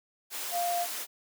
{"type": "tone in noise", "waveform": "sine", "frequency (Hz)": 698.5, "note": "F5", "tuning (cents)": 0, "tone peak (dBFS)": -27, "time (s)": [0.51, 0.87], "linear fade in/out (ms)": 50, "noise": "white", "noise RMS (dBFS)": -36, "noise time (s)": [0.3, 1.07], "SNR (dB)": 6, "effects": ["high-pass 400 Hz 12 dB/octave"]}